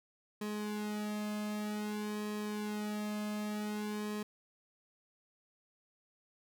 sawtooth tone with flanger, 210.2 Hz, G#3, 21 cents sharp, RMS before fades -38 dBFS, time 0.41-4.23 s, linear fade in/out 5 ms, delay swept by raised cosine 1.4 to 2.12 ms, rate 0.53 Hz, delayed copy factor -0.95, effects none

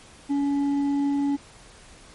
sine tone with hard clipping, 282.4 Hz, C#4, 32 cents sharp, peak -22 dBFS, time 0.29-1.37 s, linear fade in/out 20 ms, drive 4 dB, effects pink hiss -49 dBFS RMS until 2.14 s + MP3 48 kbps

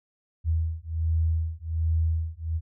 sine beating tone pair, 80.5 / 81.8 Hz, E2 / E2, -41 / -13 cents, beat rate 1.3 Hz, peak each -26 dBFS, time 0.44-2.61 s, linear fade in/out 50 ms, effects none

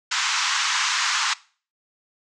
pink band-pass noise, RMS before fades -23 dBFS, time 0.11-1.34 s, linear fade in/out 10 ms, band 970 to 7200 Hz, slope 48 dB/octave, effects noise-tail reverb RT60 0.4 s tail -20 dB re dry

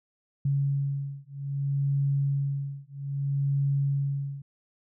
sine beating tone pair, 139.3 / 139.92 Hz, C#3 / C#3, +9 / +17 cents, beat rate 0.62 Hz, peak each -28 dBFS, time 0.45-4.42 s, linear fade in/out 5 ms, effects none

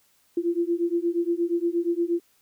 sine beating tone pair, 338.3 / 346.8 Hz, E4 / F4, +45 / -12 cents, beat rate 8.5 Hz, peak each -25 dBFS, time 0.37-2.2 s, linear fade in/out 5 ms, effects white hiss -64 dBFS RMS until 2.41 s

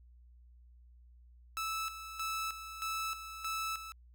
sawtooth tone with tremolo, 1311 Hz, E6, 10 cents flat, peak -31 dBFS, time 1.57-3.92 s, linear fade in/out 0 ms, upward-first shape square, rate 1.6 Hz, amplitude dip 65%, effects added 60 Hz sine -56 dBFS peak until 4.14 s

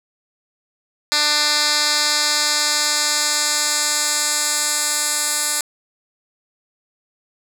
10% pulse tone with band-pass filter sweep, 297.3 Hz, D4, 21 cents sharp, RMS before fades -19 dBFS, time 1.12-5.61 s, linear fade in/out 0 ms, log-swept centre 4800 to 8900 Hz, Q 1.5, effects 7-bit

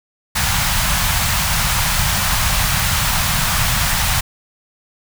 pink band-stop noise, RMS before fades -17 dBFS, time 0.35-4.21 s, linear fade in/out 10 ms, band 170 to 780 Hz, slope 24 dB/octave, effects none

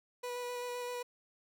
30% pulse tone with vibrato, 490 Hz, B4, 14 cents flat, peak -35 dBFS, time 0.23-1.03 s, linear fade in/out 10 ms, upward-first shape square, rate 7.7 Hz, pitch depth 10 cents each way, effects none

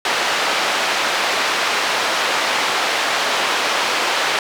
pink band-pass noise, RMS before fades -19 dBFS, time 0.05-4.39 s, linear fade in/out 2 ms, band 670 to 4400 Hz, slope 12 dB/octave, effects none

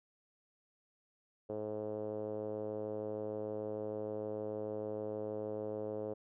5% pulse tone with low-pass filter, 106.6 Hz, G#2, 46 cents sharp, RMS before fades -40 dBFS, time 1.49-6.14 s, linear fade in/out 10 ms, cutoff 490 Hz, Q 4.3, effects none

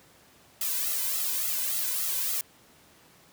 blue noise with flanger, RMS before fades -29 dBFS, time 0.61-2.41 s, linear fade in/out 2 ms, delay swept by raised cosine 1.5 to 2.02 ms, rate 3.5 Hz, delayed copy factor +0.95, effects pink hiss -57 dBFS RMS until 3.32 s + high-pass 100 Hz 12 dB/octave

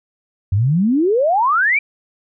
sine exponential sweep, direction up, 90.7 to 2400 Hz, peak -12 dBFS, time 0.52-1.79 s, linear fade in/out 5 ms, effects none

